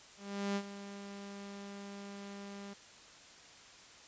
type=tone with ADSR envelope; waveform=sawtooth; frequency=200.1 Hz; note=G3; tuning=36 cents sharp; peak=-28 dBFS; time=0.17-2.74 s; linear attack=390 ms; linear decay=62 ms; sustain=-13 dB; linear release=12 ms; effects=white hiss -56 dBFS RMS until 4.07 s + resampled to 16000 Hz